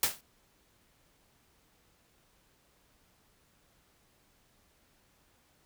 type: noise with exponential decay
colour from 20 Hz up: white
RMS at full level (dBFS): -23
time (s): 0.03-0.21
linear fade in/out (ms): 2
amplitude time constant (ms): 39
effects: pink hiss -68 dBFS RMS until 5.65 s